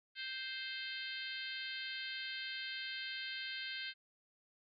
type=harmonic tone; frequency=523.3 Hz; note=C5; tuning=in tune; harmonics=3 / 4 / 5 / 6 / 7 / 8 / 9; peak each=-46 / -48 / -50 / -47 / -50 / -49 / -54 dBFS; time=0.15-3.94 s; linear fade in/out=50 ms; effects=none